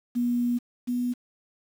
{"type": "tone pair in turn", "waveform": "sine", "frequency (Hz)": [241.6, 245.3], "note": ["B3", "B3"], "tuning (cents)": [-38, -12], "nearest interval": "unison", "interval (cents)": 26, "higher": "second", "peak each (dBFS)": [-22, -24], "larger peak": "first", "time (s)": [[0.15, 0.59], [0.87, 1.14]], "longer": "first", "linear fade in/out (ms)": 20, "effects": ["8-bit"]}